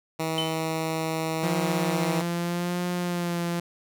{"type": "tone", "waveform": "10% pulse", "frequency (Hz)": 160.6, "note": "E3", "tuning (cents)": -45, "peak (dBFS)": -18, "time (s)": [0.19, 2.22], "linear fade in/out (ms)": 10}
{"type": "tone with exponential decay", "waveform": "triangle", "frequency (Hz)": 3034, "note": "F#7", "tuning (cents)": 43, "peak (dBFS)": -22, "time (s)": [0.38, 0.67], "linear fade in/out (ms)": 1, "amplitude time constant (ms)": 62}
{"type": "tone with vibrato", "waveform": "sawtooth", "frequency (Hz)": 174.61, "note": "F3", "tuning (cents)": 0, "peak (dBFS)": -22, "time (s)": [1.43, 3.6], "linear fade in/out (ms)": 5, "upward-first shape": "sine", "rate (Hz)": 0.86, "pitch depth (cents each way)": 29}
{"effects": []}